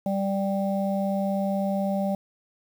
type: harmonic tone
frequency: 196 Hz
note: G3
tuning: in tune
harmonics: 1 / 3 / 4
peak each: -25 / -28 / -32 dBFS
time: 0.06-2.15 s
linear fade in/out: 2 ms
effects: 8-bit